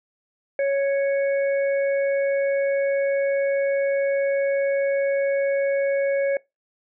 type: harmonic tone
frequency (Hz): 554.4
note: C#5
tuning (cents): 0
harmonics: 1 / 3 / 4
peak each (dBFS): -19 / -33 / -34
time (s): 0.59-6.37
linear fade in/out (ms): 2
effects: noise-tail reverb RT60 0.2 s tail -22 dB re dry